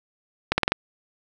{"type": "accelerating click train", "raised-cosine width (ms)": 0.3, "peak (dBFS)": -3, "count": 5, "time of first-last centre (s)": [0.52, 0.72], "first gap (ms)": 60, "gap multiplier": 0.88, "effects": []}